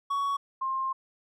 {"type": "tone pair in turn", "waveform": ["triangle", "sine"], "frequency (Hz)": [1119, 1060.2], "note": ["C#6", "C6"], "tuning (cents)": [16, 23], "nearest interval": "minor second", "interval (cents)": 93, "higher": "first", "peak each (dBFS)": [-24, -27], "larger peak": "first", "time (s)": [[0.1, 0.37], [0.61, 0.93]], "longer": "second", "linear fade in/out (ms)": 10, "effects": []}